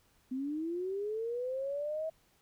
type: linear sweep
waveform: sine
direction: up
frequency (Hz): 251.4 to 646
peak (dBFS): -33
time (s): 0.31-2.1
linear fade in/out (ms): 10
effects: pink hiss -69 dBFS RMS until 2.41 s